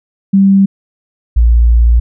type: tone pair in turn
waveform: sine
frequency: 195.4 / 58.09 Hz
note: G3 / A#1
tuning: -5 / -5 cents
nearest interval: octave + major sixth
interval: 2100 cents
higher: first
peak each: -4 dBFS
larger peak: neither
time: 0.33-0.66 / 1.36-2 s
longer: second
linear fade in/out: 10 ms
effects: none